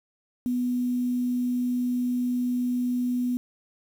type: tone with quantisation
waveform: sine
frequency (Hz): 246.9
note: B3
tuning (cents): 0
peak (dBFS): -23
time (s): 0.46-3.37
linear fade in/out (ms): 0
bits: 8
effects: none